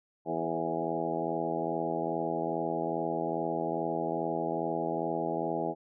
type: harmonic tone with a mistuned harmonic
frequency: 82.41 Hz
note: E2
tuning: in tune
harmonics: 2 / 3 / 4 / 5 / 6 / 7 / 8 / 9 / 10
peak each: -40 / -40 / -36 / -37 / -39 / -41 / -36 / -40 / -37 dBFS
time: 0.25-5.75 s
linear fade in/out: 50 ms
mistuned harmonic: 6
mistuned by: +27 cents
effects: none